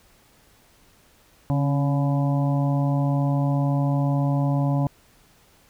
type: harmonic tone with a mistuned harmonic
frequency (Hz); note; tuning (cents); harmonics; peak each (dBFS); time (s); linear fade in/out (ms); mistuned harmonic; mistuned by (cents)
142; C#3; +42; 1 / 2 / 4 / 5 / 6 / 7; -20 / -26 / -32 / -34 / -36 / -37; 1.5-4.87; 0; 2; -51
effects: pink hiss -57 dBFS RMS until 5.69 s